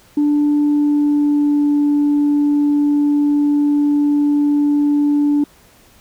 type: tone with pitch glide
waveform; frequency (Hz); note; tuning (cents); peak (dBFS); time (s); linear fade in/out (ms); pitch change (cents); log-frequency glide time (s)
sine; 293.7 to 291.3; D4 to D4; 0 to -14; -10; 0.17-5.44; 5; -14; 0.64-1.74
effects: tanh soft clip ceiling -9 dBFS + pink hiss -49 dBFS RMS until 6 s